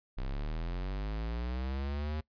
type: linear sweep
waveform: square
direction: up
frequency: 30.87 to 77.78 Hz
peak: -34 dBFS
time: 0.17-2.21 s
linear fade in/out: 10 ms
effects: noise-tail reverb RT60 0.1 s tail -21 dB re dry + resampled to 11025 Hz